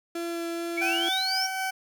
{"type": "tone with vibrato", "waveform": "35% pulse", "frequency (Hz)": 338.1, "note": "E4", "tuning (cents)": 44, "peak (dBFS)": -28, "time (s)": [0.15, 1.09], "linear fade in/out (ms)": 5, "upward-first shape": "sine", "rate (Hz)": 2.3, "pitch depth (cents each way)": 8}
{"type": "exponential sweep", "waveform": "sine", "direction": "up", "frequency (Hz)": [2217, 5700], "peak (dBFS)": -26, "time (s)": [0.77, 1.47], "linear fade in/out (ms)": 10}
{"type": "tone with tremolo", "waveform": "20% pulse", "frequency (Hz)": 761, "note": "F#5", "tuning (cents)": 48, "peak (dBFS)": -22, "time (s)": [0.81, 1.71], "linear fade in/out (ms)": 10, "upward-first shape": "sine", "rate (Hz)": 3.9, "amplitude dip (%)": 30}
{"effects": []}